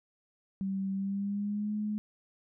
sine tone with pitch glide, 193.5 to 211 Hz, G3 to G#3, -22 to +28 cents, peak -30 dBFS, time 0.61-1.98 s, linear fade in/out 0 ms, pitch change +150 cents, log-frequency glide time 0.93-1.73 s, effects none

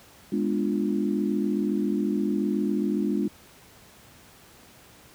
sine chord, G# diminished seventh, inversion none, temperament equal with one note detuned, 207.7 / 246.9 / 294.9 / 349.2 Hz, G#3 / B3 / D4 / F4, 0 / 0 / +7 / 0 cents, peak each -26 / -31 / -28 / -30 dBFS, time 0.32-3.28 s, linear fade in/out 5 ms, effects pink hiss -52 dBFS RMS until 5.14 s + high-pass 60 Hz 12 dB/octave

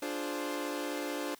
sawtooth chord, D half-diminished seventh, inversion none, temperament equal with one note detuned, 293.7 / 349.2 / 420.4 / 523.3 Hz, D4 / F4 / Ab4 / C5, 0 / 0 / +21 / 0 cents, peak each -33 / -37 / -39 / -36 dBFS, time 0.02-1.35 s, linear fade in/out 5 ms, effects white hiss -59 dBFS RMS until 1.39 s

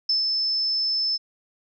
sine tone with ADSR envelope, 5260 Hz, E8, 5 cents flat, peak -18 dBFS, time 0.09-1.18 s, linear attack 5 ms, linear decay 130 ms, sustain -3 dB, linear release 26 ms, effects none

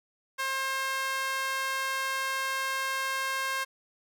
sawtooth tone with high-pass filter, 533 Hz, C5, 32 cents sharp, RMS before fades -31 dBFS, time 0.38-3.65 s, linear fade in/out 20 ms, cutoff 1300 Hz, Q 1.9, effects none

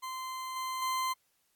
40% pulse tone with level steps, 1037 Hz, C6, 16 cents flat, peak -36 / -33 / -29 dBFS, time 0.02-1.14 s, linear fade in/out 20 ms, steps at 0.56 / 0.82 s, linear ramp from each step 2 ms, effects white hiss -74 dBFS RMS until 1.55 s + AAC 64 kbps

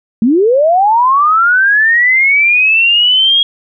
sine linear sweep, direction up, 207.7 to 3300 Hz, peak -6 dBFS, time 0.22-3.43 s, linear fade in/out 2 ms, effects none

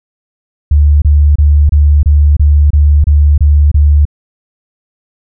sine tone bursts, 73.42 Hz, D2, in tune, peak -3 dBFS, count 10, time 0.71-4.053 s, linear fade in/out 5 ms, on 310 ms, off 27 ms, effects none

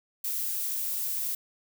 violet noise, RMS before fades -31 dBFS, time 0.24-1.35 s, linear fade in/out 5 ms, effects none

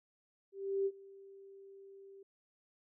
sine tone with ADSR envelope, 392 Hz, G4, in tune, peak -29 dBFS, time 0.52-2.23 s, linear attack 340 ms, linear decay 51 ms, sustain -23 dB, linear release 5 ms, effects none

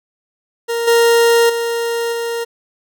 40% pulse tone with level steps, 466.2 Hz, A#4, in tune, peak -16 / -8 / -16 / -18 dBFS, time 0.68-2.45 s, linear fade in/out 20 ms, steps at 0.87 / 1.49 / 2.12 s, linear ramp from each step 10 ms, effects none

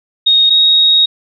sine tone pair in turn, 3729 / 3764 Hz, A#7 / A#7, 0 / +16 cents, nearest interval unison, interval 16 cents, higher second, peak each -6 dBFS, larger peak neither, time 0.26-0.5 / 0.5-1.06 s, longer second, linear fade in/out 10 ms, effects none

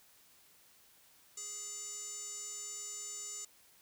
square tone with band-pass filter, 415.3 Hz, G#4, in tune, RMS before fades -44 dBFS, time 1.37-3.45 s, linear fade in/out 5 ms, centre 7100 Hz, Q 8.6, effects white hiss -64 dBFS RMS until 3.81 s

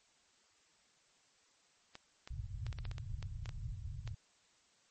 clicks, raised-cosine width 0.2 ms, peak -30 dBFS, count 12, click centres 1.954 / 2.275 / 2.666 / 2.728 / 2.787 / 2.853 / 2.914 / 2.982 / 3.227 / 3.458 / 3.492 / 4.076 s
white low-pass noise, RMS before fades -43 dBFS, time 2.3-4.15 s, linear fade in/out 10 ms, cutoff 130 Hz, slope 48 dB/octave
effects white hiss -70 dBFS RMS until 4.9 s + MP3 32 kbps

